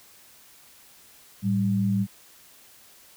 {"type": "tone pair together", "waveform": "sine", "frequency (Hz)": [110, 195.43], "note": ["A2", "G3"], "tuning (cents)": [0, -5], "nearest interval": "minor seventh", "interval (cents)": 995, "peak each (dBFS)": [-26, -22], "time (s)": [1.42, 2.07], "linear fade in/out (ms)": 50, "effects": ["white hiss -53 dBFS RMS until 3.16 s"]}